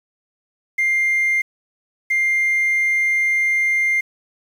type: tone bursts at uneven times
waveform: sine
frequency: 2100 Hz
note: C7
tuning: 6 cents sharp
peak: -13 dBFS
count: 2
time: 0.78-1.42 / 2.1-4.01 s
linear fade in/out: 10 ms
effects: tanh soft clip ceiling -13 dBFS + 7-bit